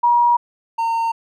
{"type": "tone pair in turn", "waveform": ["sine", "triangle"], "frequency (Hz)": [956, 914.9], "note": ["A#5", "A#5"], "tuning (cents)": [43, -33], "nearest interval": "minor second", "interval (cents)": 76, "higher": "first", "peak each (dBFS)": [-11, -15], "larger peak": "first", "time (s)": [[0.03, 0.37], [0.78, 1.12]], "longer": "neither", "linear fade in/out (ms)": 10, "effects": []}